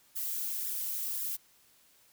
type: noise with flanger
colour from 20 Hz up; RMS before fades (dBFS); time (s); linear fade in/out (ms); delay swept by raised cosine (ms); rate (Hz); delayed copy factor
violet; -35; 0.15-1.37; 20; 0.55 to 5.45; 1.9; +0.9
effects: white hiss -64 dBFS RMS until 2.12 s